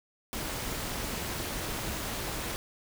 pink noise with amplitude modulation, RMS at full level -32 dBFS, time 0.33-2.56 s, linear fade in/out 0 ms, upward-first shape sine, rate 284 Hz, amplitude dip 65%, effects none

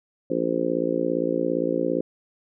harmonic tone, 57.5 Hz, A#1, 23 cents flat, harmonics 3 / 4 / 5 / 6 / 7 / 8 / 9, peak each -33 / -33 / -27 / -28 / -30 / -30 / -27 dBFS, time 0.3-2.01 s, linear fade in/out 5 ms, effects none

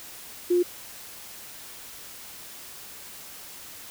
sine tone, 353.6 Hz, F4, 22 cents sharp, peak -18 dBFS, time 0.5-0.63 s, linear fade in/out 10 ms, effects white hiss -43 dBFS RMS until 3.9 s

